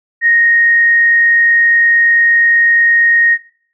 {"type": "tone with frequency modulation", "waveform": "sine", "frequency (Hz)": 1864.7, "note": "A#6", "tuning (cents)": 0, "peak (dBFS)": -7, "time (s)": [0.21, 3.38], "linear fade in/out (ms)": 50, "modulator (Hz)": 48.5, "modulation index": 0.21, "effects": ["noise-tail reverb RT60 0.5 s tail -18 dB re dry"]}